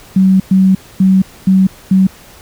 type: tone bursts at uneven times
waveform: sine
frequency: 189.7 Hz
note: F#3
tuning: 43 cents sharp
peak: -5 dBFS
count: 5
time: 0.16-0.4 / 0.51-0.75 / 1-1.22 / 1.47-1.67 / 1.91-2.07 s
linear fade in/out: 5 ms
effects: pink hiss -39 dBFS RMS until 2.41 s